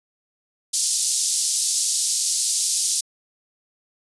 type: band-pass noise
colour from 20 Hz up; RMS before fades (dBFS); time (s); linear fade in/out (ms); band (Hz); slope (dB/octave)
white; -22; 0.73-3.01; 10; 4600 to 9900; 24
effects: resampled to 24000 Hz